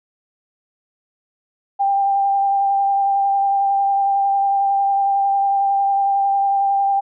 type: tone with vibrato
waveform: sine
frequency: 792 Hz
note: G5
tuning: 18 cents sharp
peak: -14 dBFS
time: 1.79-7.01 s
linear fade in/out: 20 ms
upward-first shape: sine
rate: 11 Hz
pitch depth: 14 cents each way
effects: none